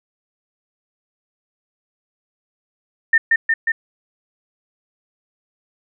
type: tone with echo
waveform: sine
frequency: 1812 Hz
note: A#6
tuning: 50 cents flat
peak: -9 dBFS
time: 3.13-3.18 s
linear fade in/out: 5 ms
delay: 180 ms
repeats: 3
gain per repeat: -2 dB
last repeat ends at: 3.72 s
effects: none